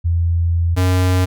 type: tone pair in turn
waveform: sine / square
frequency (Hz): 84.7 / 91.72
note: E2 / F#2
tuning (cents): +48 / -15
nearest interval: minor second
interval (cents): 137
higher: second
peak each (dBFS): -13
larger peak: neither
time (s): 0.04-0.76 / 0.76-1.26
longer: first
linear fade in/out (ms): 20
effects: none